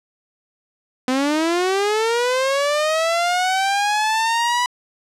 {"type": "linear sweep", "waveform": "sawtooth", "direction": "up", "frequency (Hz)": [251, 987.8], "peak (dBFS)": -13, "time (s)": [1.08, 4.66], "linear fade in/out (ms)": 2, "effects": ["low-pass 8000 Hz 12 dB/octave"]}